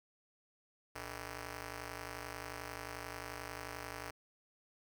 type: ring-modulated tone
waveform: 5% pulse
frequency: 179.1 Hz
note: F3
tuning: 44 cents sharp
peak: -29 dBFS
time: 0.95-4.11 s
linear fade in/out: 10 ms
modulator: 243 Hz
effects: none